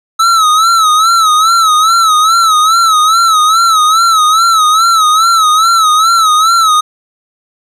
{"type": "tone with vibrato", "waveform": "square", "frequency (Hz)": 1300, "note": "E6", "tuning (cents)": -24, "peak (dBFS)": -6, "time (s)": [0.19, 6.81], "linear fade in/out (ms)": 10, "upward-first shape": "sine", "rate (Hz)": 2.4, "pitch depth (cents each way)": 93, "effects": ["low-pass 10000 Hz 12 dB/octave", "8-bit"]}